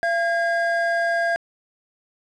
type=tone pair together; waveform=triangle; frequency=680 / 1622.9 Hz; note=F5 / G#6; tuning=-46 / -40 cents; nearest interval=octave + minor third; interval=1506 cents; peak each=-19 / -21 dBFS; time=0.03-1.36 s; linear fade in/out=0 ms; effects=resampled to 22050 Hz + 8-bit